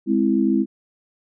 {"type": "chord", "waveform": "sine", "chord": "Ab augmented", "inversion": "none", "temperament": "equal", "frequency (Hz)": [207.7, 261.6, 329.6], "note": ["Ab3", "C4", "E4"], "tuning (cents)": [0, 0, 0], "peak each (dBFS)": -20, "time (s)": [0.06, 0.66], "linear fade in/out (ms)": 50, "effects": []}